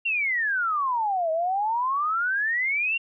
sine exponential two-way sweep, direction down then up, 2794 to 629 to 2794 Hz, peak -22 dBFS, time 0.05-2.98 s, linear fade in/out 10 ms, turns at 1.31 s, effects none

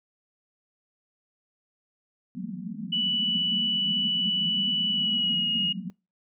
pink band-pass noise, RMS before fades -35 dBFS, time 2.35-5.9 s, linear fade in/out 0 ms, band 170 to 240 Hz, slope 96 dB/octave
sine tone with pitch glide, 2960 to 2872 Hz, F#7 to F7, 0 to +48 cents, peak -23 dBFS, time 2.92-5.73 s, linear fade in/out 10 ms, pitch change -52 cents, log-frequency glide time 4.89-5.5 s
effects noise-tail reverb RT60 0.3 s tail -25 dB re dry

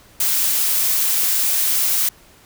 blue noise, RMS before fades -18 dBFS, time 0.2-2.09 s, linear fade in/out 5 ms, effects pink hiss -49 dBFS RMS until 2.45 s

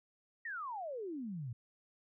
sine exponential sweep, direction down, 1915 to 110.9 Hz, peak -39 dBFS, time 0.45-1.53 s, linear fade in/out 5 ms, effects none

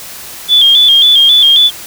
sine tone with vibrato, 3344 Hz, G#7, 11 cents sharp, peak -3 dBFS, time 0.48-1.71 s, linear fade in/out 50 ms, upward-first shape square, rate 3.7 Hz, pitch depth 63 cents each way, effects white hiss -28 dBFS RMS until 1.86 s

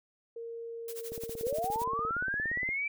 sine tone with pitch glide, 462.6 to 455.7 Hz, A#4 to A#4, -13 to -39 cents, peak -38 dBFS, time 0.36-2.1 s, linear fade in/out 5 ms, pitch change -26 cents, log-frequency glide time 0.68-1.72 s
blue noise with tremolo, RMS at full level -42 dBFS, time 0.88-1.84 s, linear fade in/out 2 ms, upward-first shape sine, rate 12 Hz, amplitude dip 90%
click train, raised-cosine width 2 ms, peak -29 dBFS, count 28, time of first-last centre 1.12-2.69 s, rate 17.2 Hz
sine linear sweep, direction up, 442.3 to 2349 Hz, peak -30 dBFS, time 1.43-2.88 s, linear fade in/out 5 ms
effects none

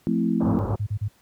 sine chord, F major seventh, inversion none, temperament equal, 174.61 / 220 / 261.6 / 329.6 Hz, F3 / A3 / C4 / E4, 0 / 0 / 0 / 0 cents, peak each -26 / -23 / -26 / -28 dBFS, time 0.07-0.59 s, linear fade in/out 0 ms
pink low-pass noise, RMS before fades -28 dBFS, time 0.4-0.76 s, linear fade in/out 10 ms, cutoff 1200 Hz, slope 48 dB/octave
sine tone bursts, 103.83 Hz, G#2, in tune, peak -22 dBFS, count 6, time 0.47-1.082 s, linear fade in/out 10 ms, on 72 ms, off 36 ms
effects pink hiss -60 dBFS RMS until 1.21 s + high-pass 60 Hz 12 dB/octave

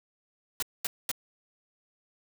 white noise bursts, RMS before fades -30 dBFS, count 3, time 0.6-1.115 s, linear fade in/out 2 ms, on 25 ms, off 220 ms, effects none

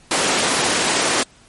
pink high-pass noise, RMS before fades -18 dBFS, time 0.11-1.23 s, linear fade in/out 2 ms, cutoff 290 Hz, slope 12 dB/octave, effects pink hiss -50 dBFS RMS until 1.48 s + MP3 48 kbps

